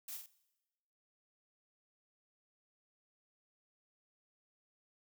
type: noise with echo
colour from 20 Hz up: blue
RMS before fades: -45 dBFS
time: 0.08-0.17 s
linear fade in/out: 5 ms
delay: 46 ms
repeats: 2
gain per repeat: -5 dB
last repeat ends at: 0.262 s
effects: noise-tail reverb RT60 1.0 s tail -19 dB re dry